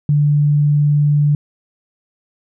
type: tone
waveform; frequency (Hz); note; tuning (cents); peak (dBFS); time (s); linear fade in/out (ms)
sine; 146.83; D3; 0; -10; 0.09-1.35; 2
effects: none